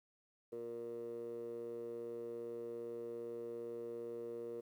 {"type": "tone with band-pass filter", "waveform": "15% pulse", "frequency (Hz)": 117.5, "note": "A#2", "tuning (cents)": 14, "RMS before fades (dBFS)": -45, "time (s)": [0.52, 4.61], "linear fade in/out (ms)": 10, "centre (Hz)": 440, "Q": 7.1, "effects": ["12-bit"]}